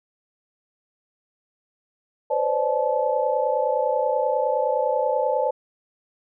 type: tone cluster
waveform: sine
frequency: 504 / 534 / 593 / 866 Hz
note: B4 / C5 / D5 / A5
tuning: +35 / +35 / +17 / -28 cents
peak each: -25 dBFS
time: 2.3-5.51 s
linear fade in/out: 10 ms
effects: none